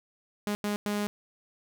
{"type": "tone bursts at uneven times", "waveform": "sawtooth", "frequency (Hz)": 206.7, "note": "G#3", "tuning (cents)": -8, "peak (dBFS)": -24, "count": 3, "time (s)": [[0.47, 0.55], [0.64, 0.76], [0.86, 1.07]], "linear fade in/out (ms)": 0, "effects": []}